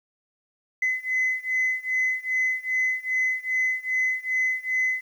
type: beating tone pair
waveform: sine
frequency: 2029 / 2031.5 Hz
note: B6 / B6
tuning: +46 / +48 cents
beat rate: 2.5 Hz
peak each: -24 / -25 dBFS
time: 0.82-5.01 s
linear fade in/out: 5 ms
effects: tanh soft clip ceiling -17 dBFS + 9-bit